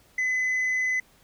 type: tone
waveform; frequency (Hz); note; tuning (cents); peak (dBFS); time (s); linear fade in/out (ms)
sine; 2019; B6; +38; -20; 0.18-1; 5
effects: tanh soft clip ceiling -22 dBFS + pink hiss -59 dBFS RMS until 1.23 s